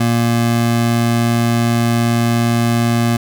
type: tone pair together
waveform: square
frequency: 117.4 / 234.8 Hz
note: A#2 / A#3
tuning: +13 / +13 cents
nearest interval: octave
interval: 1200 cents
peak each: -16 dBFS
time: 0-3.17 s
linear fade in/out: 5 ms
effects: none